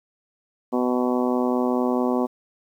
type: harmonic tone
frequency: 124.7 Hz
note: B2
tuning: 17 cents sharp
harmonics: 2 / 3 / 4 / 5 / 6 / 7 / 8 / 9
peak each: -22 / -26 / -28 / -30 / -32 / -33 / -34 / -35 dBFS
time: 0.72-2.27 s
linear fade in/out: 20 ms
effects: 9-bit